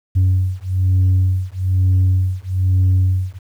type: beating tone pair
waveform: sine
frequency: 92.5 / 93.6 Hz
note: F#2 / F#2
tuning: 0 / +20 cents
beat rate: 1.1 Hz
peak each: -14 dBFS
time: 0.15-3.39 s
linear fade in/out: 20 ms
effects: tanh soft clip ceiling -9 dBFS + 8-bit